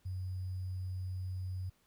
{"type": "tone with sample-and-hold", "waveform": "sine", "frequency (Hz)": 92.5, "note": "F#2", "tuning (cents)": 0, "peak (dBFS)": -36, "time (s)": [0.05, 1.7], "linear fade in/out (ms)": 10, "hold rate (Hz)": 4900, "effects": ["pink hiss -72 dBFS RMS until 1.86 s"]}